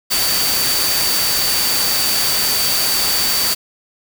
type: tone in noise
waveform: sine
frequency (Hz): 4587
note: D8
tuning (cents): -42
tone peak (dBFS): -19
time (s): 0.1-3.55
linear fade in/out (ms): 20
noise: white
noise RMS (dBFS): -18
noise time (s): 0.1-3.55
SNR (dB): -4
effects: none